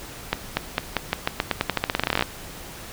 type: accelerating click train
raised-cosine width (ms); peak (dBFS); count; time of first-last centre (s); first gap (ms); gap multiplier
0.3; -4; 24; 0.33-2.224; 240; 0.88
effects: pink hiss -39 dBFS RMS until 2.92 s